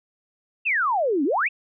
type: exponential two-way sweep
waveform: sine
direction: down then up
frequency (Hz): 2794 to 261.6 to 2794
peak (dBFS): -19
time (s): 0.65-1.49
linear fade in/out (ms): 20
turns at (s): 1.24
effects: none